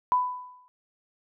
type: tone with exponential decay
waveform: sine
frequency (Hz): 997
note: B5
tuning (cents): +16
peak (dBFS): -17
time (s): 0.12-0.68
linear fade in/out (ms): 0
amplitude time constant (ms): 120
effects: none